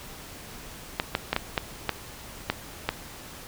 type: clicks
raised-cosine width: 0.3 ms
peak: -7 dBFS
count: 8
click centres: 0.999 / 1.151 / 1.33 / 1.364 / 1.578 / 1.893 / 2.5 / 2.89 s
effects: pink hiss -43 dBFS RMS until 3.47 s